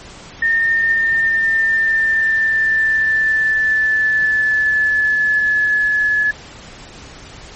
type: tone with pitch glide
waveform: sine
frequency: 1821 to 1708.9 Hz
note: A#6 to G#6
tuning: -41 to +49 cents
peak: -12 dBFS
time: 0.42-6.31 s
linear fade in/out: 5 ms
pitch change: -110 cents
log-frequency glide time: 0.64-5.73 s
effects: pink hiss -37 dBFS RMS until 7.55 s + MP3 32 kbps